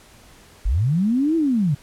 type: linear two-way sweep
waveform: sine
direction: up then down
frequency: 37.35 to 335.3 to 130.8 Hz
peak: -16 dBFS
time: 0.65-1.75 s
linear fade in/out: 10 ms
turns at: 1.36 s
effects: pink hiss -49 dBFS RMS until 1.82 s + low-pass 12000 Hz 12 dB/octave